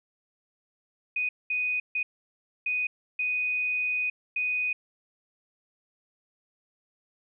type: tone bursts at uneven times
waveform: sine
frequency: 2489 Hz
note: D#7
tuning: in tune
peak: -25 dBFS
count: 6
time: 1.16-1.29 / 1.5-1.8 / 1.95-2.03 / 2.66-2.87 / 3.19-4.1 / 4.36-4.73 s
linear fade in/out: 5 ms
effects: none